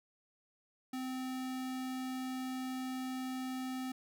square tone, 258.3 Hz, C4, 22 cents flat, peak -38 dBFS, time 0.93-3.92 s, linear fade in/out 5 ms, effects none

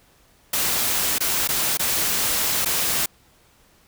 white noise with dropouts, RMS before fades -22 dBFS, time 0.53-3.06 s, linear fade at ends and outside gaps 5 ms, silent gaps 1.184-1.205 / 1.476-1.488 / 1.773-1.794 / 2.649-2.657 s, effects pink hiss -57 dBFS RMS until 3.87 s

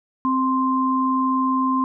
sine tone pair together, 261.9 / 1046.5 Hz, C4 / C6, +2 / 0 cents, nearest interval 2 octaves, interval 2398 cents, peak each -20 dBFS, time 0.25-1.84 s, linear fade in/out 0 ms, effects none

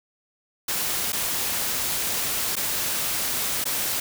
white noise with dropouts, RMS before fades -26 dBFS, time 0.68-4 s, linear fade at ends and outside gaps 5 ms, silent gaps 1.122-1.129 / 2.556-2.565 / 3.642-3.654 s, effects none

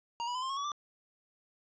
square tone with pitch steps, 940 / 976 / 1013.3 / 1052.1 / 1092.3 / 1134.1 / 1177.5 Hz, A#5 / B5 / B5 / C6 / C#6 / C#6 / D6, +14 / -21 / +44 / +9 / -26 / +39 / +4 cents, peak -34 dBFS, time 0.2-0.718 s, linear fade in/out 0 ms, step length 74 ms, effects resampled to 16000 Hz

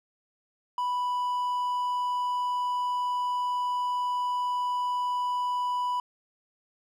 triangle tone, 987.8 Hz, B5, in tune, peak -24 dBFS, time 0.78-6 s, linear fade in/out 2 ms, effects none

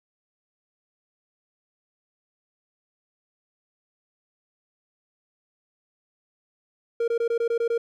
triangle tone bursts, 465.9 Hz, A#4, 1 cent flat, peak -19 dBFS, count 8, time 7-7.779 s, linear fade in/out 5 ms, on 79 ms, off 21 ms, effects none

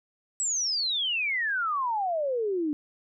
sine exponential sweep, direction down, 7970 to 287.6 Hz, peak -25 dBFS, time 0.4-2.73 s, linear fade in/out 0 ms, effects none

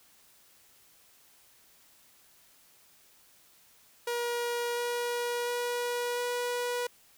sawtooth tone with pitch steps, 477.8 / 480.8 / 483.9 / 487 Hz, A#4 / B4 / B4 / B4, +43 / -46 / -35 / -24 cents, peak -26 dBFS, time 4.07-6.87 s, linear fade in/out 5 ms, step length 700 ms, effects white hiss -61 dBFS RMS until 7.17 s

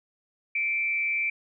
sine tone with frequency modulation, 2334 Hz, D7, 11 cents flat, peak -24 dBFS, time 0.55-1.3 s, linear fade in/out 5 ms, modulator 170 Hz, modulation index 0.42, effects none

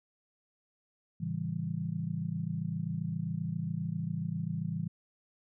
sine chord, A dominant seventh, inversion none, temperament just, 110 / 137.5 / 165 / 198 Hz, A2 / C#3 / E3 / G3, 0 / -14 / +2 / +18 cents, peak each -40 / -39 / -34 / -40 dBFS, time 1.2-4.88 s, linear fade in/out 10 ms, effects none

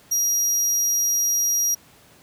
35% pulse tone, 5720 Hz, F8, 41 cents sharp, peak -16 dBFS, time 0.11-1.75 s, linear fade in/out 10 ms, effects pink hiss -52 dBFS RMS until 2.22 s + high-pass 80 Hz 12 dB/octave

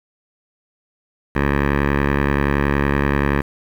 10% pulse tone with low-pass filter, 70.6 Hz, C#2, 32 cents sharp, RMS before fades -18 dBFS, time 1.35-3.42 s, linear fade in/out 10 ms, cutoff 1900 Hz, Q 2.3, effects 7-bit

